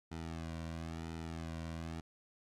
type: tone with flanger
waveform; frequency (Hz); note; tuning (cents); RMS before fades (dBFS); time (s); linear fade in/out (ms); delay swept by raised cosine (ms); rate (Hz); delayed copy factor
sawtooth; 81.9; E2; -11; -43; 0.11-2.01; 10; 1.8 to 2.37; 0.98; -0.9
effects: low-pass 8000 Hz 12 dB/octave + AAC 64 kbps